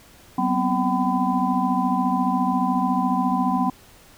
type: tone cluster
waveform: sine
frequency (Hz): 189.1 / 244.2 / 258.4 / 764 / 1007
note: F#3 / B3 / C4 / G5 / B5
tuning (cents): +38 / -19 / -21 / -45 / +33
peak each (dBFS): -25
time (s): 0.38-3.7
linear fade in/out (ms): 5
effects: pink hiss -50 dBFS RMS until 4.17 s